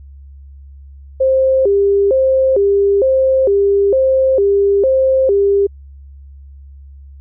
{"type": "tone with vibrato", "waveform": "sine", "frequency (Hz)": 459.1, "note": "A#4", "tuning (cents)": -26, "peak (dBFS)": -9, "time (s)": [1.2, 5.67], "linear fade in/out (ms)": 10, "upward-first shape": "square", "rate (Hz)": 1.1, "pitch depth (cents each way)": 240, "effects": ["added 69 Hz sine -34 dBFS peak until 7.2 s"]}